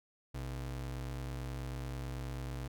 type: ring-modulated tone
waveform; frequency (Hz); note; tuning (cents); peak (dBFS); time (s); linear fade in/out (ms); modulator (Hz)
square; 92.5; F#2; 0; -36; 0.34-2.68; 10; 34.6
effects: none